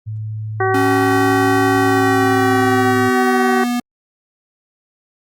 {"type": "tone", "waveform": "sine", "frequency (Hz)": 108.3, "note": "A2", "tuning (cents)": -27, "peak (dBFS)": -22, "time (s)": [0.06, 3.1], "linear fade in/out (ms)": 20}
{"type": "harmonic tone", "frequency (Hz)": 380, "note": "F#4", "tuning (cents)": 46, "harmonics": [1, 2, 3, 4, 5], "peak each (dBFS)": [-17, -19, -22, -23, -24], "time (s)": [0.6, 3.64], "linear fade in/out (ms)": 5}
{"type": "tone with pitch glide", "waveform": "square", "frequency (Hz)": [277.2, 242.7], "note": ["C#4", "B3"], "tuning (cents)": [0, -30], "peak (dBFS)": -17, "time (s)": [0.74, 3.8], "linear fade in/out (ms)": 5, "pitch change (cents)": -230, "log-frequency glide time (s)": [1.81, 3.63]}
{"effects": ["Opus 48 kbps"]}